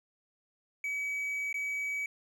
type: tone with dropouts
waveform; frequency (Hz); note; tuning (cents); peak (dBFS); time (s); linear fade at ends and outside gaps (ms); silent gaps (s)
triangle; 2277; C#7; +46; -30; 0.84-2.06; 2; 1.528-1.542
effects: none